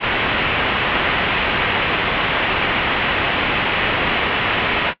white low-pass noise, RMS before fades -19 dBFS, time 0-4.94 s, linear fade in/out 50 ms, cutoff 3100 Hz, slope 48 dB/octave, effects noise-tail reverb RT60 0.1 s tail -17 dB re dry

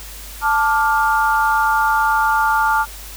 sine chord, D minor, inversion second, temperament just, 881 / 1174.7 / 1409.6 Hz, A5 / D6 / F6, +2 / 0 / +16 cents, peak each -16 / -20 / -18 dBFS, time 0.41-2.86 s, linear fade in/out 50 ms, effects added 50 Hz sine -35 dBFS peak until 3.16 s + white hiss -36 dBFS RMS until 3.16 s

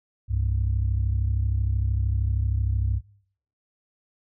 sine tone pair together, 66.3 / 99.34 Hz, C2 / G2, +23 / +24 cents, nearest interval perfect fifth, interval 701 cents, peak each -23 dBFS, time 0.28-3.01 s, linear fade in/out 50 ms, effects noise-tail reverb RT60 0.6 s tail -22 dB re dry + tanh soft clip ceiling -15 dBFS

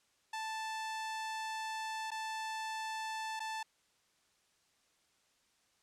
sawtooth tone with dropouts, 880 Hz, A5, in tune, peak -34 dBFS, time 0.33-3.63 s, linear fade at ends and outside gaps 5 ms, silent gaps 2.106-2.115 / 3.395-3.402 s, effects white hiss -73 dBFS RMS until 5.82 s + low-pass 8000 Hz 12 dB/octave

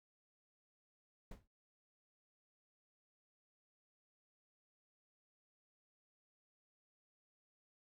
brown noise with exponential decay, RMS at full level -45 dBFS, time 1.31-1.47 s, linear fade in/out 5 ms, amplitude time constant 33 ms, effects noise-tail reverb RT60 0.2 s tail -20 dB re dry

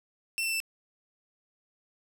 sawtooth tone with pitch steps, 2691 / 2676 / 2660 Hz, E7 / E7 / E7, +35 / +25 / +15 cents, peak -25 dBFS, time 0.38-0.602 s, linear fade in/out 0 ms, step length 74 ms, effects none

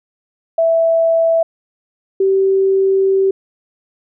sine tone pair in turn, 659 / 386.2 Hz, E5 / G4, -1 / -26 cents, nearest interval major sixth, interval 925 cents, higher first, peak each -10 dBFS, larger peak neither, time 0.58-1.43 / 2.2-3.31 s, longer second, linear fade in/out 5 ms, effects none

